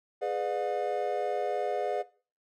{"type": "chord", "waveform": "triangle", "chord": "G# diminished seventh", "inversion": "none", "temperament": "just", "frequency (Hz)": [415.3, 498.4, 598, 717.6], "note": ["G#4", "B4", "D5", "F5"], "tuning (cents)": [0, 16, 31, 47], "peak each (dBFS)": -32, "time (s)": [0.21, 2.03], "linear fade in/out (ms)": 20, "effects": ["noise-tail reverb RT60 0.4 s tail -19 dB re dry"]}